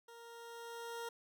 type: tone with level ramp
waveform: 20% pulse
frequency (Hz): 466.2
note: A#4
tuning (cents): 0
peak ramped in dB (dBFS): -49 to -36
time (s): 0.08-1.09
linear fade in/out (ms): 5
effects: none